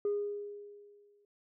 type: tone with exponential decay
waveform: sine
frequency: 410 Hz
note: G#4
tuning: 22 cents flat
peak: -26 dBFS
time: 0.05-1.25 s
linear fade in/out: 2 ms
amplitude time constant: 260 ms
effects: tanh soft clip ceiling -26 dBFS